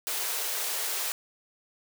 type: high-pass noise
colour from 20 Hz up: white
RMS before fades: -31 dBFS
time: 0.07-1.12 s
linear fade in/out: 0 ms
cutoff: 360 Hz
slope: 96 dB/octave
effects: none